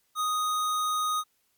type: tone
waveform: square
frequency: 1244.5 Hz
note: D#6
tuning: in tune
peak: -26 dBFS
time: 0.15-1.24 s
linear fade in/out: 50 ms
effects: white hiss -71 dBFS RMS until 1.57 s + MP3 96 kbps